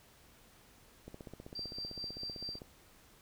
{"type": "click train", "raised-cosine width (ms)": 2, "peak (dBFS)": -33, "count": 25, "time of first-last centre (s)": [1.08, 2.618], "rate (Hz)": 15.6}
{"type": "tone with tremolo", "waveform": "sine", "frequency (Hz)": 4699, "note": "D8", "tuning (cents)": 0, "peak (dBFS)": -38, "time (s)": [1.55, 2.59], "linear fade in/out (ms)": 5, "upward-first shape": "sine", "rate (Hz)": 4.6, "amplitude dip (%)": 60}
{"effects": ["pink hiss -62 dBFS RMS until 3.21 s"]}